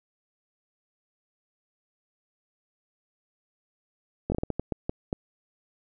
slowing click train, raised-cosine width 2 ms, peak -14 dBFS, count 10, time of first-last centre 4.3-5.129 s, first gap 20 ms, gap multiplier 1.36, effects none

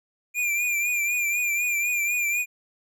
square tone with vibrato, 2400 Hz, D7, 37 cents sharp, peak -23 dBFS, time 0.34-2.46 s, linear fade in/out 50 ms, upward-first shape triangle, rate 4 Hz, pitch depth 60 cents each way, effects none

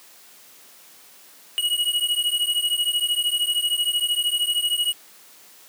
square beating tone pair, 2900 / 2913 Hz, F#7 / F#7, -35 / -28 cents, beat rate 13 Hz, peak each -24 dBFS, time 1.58-4.93 s, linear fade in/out 0 ms, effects white hiss -49 dBFS RMS until 5.68 s + high-pass 200 Hz 12 dB/octave

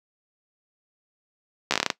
slowing click train, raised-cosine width 0.2 ms, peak -3 dBFS, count 9, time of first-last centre 1.71-1.902 s, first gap 13 ms, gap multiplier 1.17, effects noise-tail reverb RT60 0.1 s tail -18 dB re dry + high-pass 200 Hz 12 dB/octave

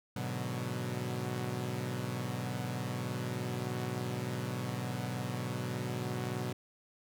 sawtooth chord, G# half-diminished seventh, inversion none, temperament equal, 103.83 / 123.47 / 146.83 / 185 Hz, G#2 / B2 / D3 / F#3, 0 / 0 / 0 / 0 cents, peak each -39 / -33 / -39 / -37 dBFS, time 0.16-6.53 s, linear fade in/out 5 ms, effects none

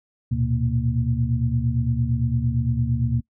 sine tone cluster, 75.7 / 115.5 / 124.3 / 232.4 Hz, D#2 / A#2 / B2 / A#3, -47 / -16 / +12 / -5 cents, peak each -28 / -25 / -22 / -28 dBFS, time 0.31-3.21 s, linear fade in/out 10 ms, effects noise-tail reverb RT60 0.1 s tail -23 dB re dry

